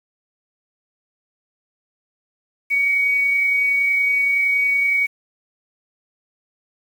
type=tone with amplitude modulation; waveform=sine; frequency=2249 Hz; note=C#7; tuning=24 cents sharp; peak=-14 dBFS; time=2.7-5.07 s; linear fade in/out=20 ms; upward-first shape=sine; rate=30.7 Hz; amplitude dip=25%; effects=7-bit